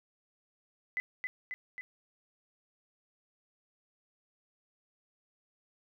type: tone with echo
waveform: sine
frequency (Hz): 2011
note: B6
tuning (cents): +31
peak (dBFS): -30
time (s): 0.97-1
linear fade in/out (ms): 0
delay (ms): 270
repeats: 3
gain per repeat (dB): -3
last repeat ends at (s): 1.81
effects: none